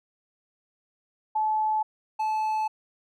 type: tone pair in turn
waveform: sine / triangle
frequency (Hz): 864 / 867.4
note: A5 / A5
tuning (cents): -32 / -25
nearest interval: unison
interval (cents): 7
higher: second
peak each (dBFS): -22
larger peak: neither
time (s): 1.35-1.83 / 2.19-2.68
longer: second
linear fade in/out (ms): 10
effects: none